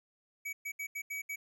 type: tone bursts at uneven times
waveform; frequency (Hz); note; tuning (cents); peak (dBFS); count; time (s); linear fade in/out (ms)
square; 2273; C#7; +43; -37; 6; 0.45-0.53 / 0.65-0.72 / 0.79-0.87 / 0.95-1.02 / 1.1-1.22 / 1.29-1.36; 10
effects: none